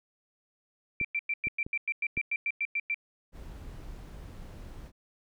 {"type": "tone bursts", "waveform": "sine", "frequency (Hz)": 2349, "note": "D7", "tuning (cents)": 0, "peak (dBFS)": -27, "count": 14, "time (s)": [1, 2.944], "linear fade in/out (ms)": 2, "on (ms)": 46, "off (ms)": 100}
{"type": "clicks", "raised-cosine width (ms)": 3, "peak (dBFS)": -26, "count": 4, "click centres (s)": [1.013, 1.471, 1.665, 2.175]}
{"type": "noise", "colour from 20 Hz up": "brown", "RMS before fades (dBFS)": -44, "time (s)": [3.32, 4.92], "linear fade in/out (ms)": 50}
{"effects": []}